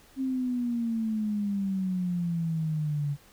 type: exponential sweep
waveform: sine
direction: down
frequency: 268 to 141.7 Hz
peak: -26 dBFS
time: 0.16-3.17 s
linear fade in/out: 50 ms
effects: pink hiss -57 dBFS RMS until 3.32 s